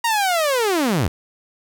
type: linear sweep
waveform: sawtooth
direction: down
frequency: 948 to 68.6 Hz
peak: -13 dBFS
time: 0.04-1.08 s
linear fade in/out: 5 ms
effects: none